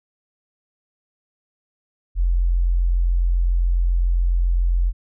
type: tone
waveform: sine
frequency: 43.65 Hz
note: F1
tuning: in tune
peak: -15 dBFS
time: 2.15-4.93 s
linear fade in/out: 50 ms
effects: none